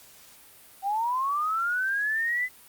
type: linear sweep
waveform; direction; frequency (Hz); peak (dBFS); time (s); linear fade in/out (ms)
sine; up; 763 to 2027; -24; 0.82-2.49; 50
effects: white hiss -52 dBFS RMS until 2.68 s + Opus 48 kbps